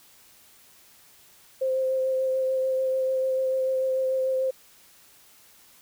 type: tone with vibrato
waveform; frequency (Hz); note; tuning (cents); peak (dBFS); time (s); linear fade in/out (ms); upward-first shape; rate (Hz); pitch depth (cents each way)
sine; 523.3; C5; 0; -22; 1.61-4.51; 10; sine; 6.8; 13
effects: white hiss -55 dBFS RMS until 5.81 s